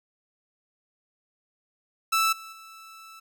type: tone with level steps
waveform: sawtooth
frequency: 1319 Hz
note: E6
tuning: 1 cent sharp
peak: -17 / -37 / -41 dBFS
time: 2.12-3.2 s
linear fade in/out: 10 ms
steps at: 2.32 / 2.52 s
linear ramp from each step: 10 ms
effects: none